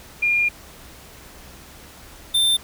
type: tone pair in turn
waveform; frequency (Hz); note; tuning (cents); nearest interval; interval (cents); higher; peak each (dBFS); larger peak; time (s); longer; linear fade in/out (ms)
sine / square; 2412 / 3580; D7 / A7; +46 / +29; perfect fifth; 683; second; -16; neither; 0.22-0.49 / 2.34-2.57; first; 10
effects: added 65 Hz sine -50 dBFS peak until 2.63 s + pink hiss -44 dBFS RMS until 2.63 s